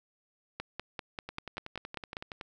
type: two click trains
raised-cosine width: 0.3 ms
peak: -24 / -20 dBFS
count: 13 / 9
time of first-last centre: 1.29-2.411 / 0.6-2.169 s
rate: 10.7 / 5.1 Hz
effects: none